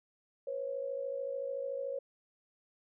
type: tone pair together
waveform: sine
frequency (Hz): 493.4 / 547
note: B4 / C#5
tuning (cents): -2 / -23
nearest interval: major second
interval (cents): 179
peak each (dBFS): -40 / -36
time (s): 0.47-1.99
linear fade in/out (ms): 5
effects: none